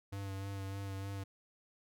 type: tone with vibrato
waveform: square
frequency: 98 Hz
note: G2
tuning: in tune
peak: -40 dBFS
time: 0.12-1.24 s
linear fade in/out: 10 ms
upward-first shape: sine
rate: 3.3 Hz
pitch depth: 23 cents each way
effects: none